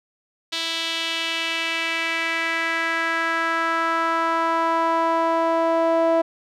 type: tone with band-pass filter sweep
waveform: sawtooth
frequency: 329.6 Hz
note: E4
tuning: in tune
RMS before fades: -22 dBFS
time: 0.52-6.22 s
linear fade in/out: 10 ms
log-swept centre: 3700 to 670 Hz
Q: 2.6
effects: none